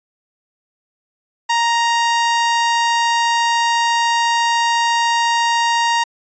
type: tone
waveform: sawtooth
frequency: 934 Hz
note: A#5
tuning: 3 cents sharp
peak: -10 dBFS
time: 1.49-6.04 s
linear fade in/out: 10 ms
effects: resampled to 16000 Hz